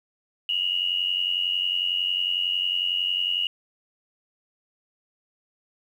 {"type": "tone pair together", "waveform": "sine", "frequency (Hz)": [2825, 2916], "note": ["F7", "F#7"], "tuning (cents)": [19, -26], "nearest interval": "minor second", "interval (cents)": 55, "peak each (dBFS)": [-27, -24], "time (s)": [0.49, 3.47], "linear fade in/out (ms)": 2, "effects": ["9-bit"]}